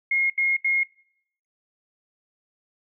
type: tone bursts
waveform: sine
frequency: 2149 Hz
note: C7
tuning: 46 cents sharp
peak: -19 dBFS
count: 3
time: 0.11-0.834 s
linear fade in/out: 5 ms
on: 190 ms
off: 77 ms
effects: noise-tail reverb RT60 0.7 s tail -23 dB re dry